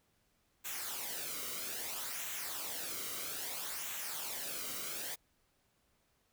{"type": "noise with flanger", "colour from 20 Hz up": "white", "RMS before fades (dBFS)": -41, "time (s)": [0.64, 5.16], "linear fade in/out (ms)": 20, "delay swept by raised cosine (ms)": [0.2, 1.18], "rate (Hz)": 0.61, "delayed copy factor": -0.6, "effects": ["pink hiss -75 dBFS RMS until 6.32 s"]}